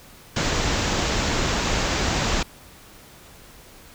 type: low-pass noise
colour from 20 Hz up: pink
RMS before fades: -23 dBFS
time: 0.36-2.43 s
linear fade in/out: 5 ms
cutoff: 7500 Hz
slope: 96 dB/octave
effects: pink hiss -47 dBFS RMS until 3.94 s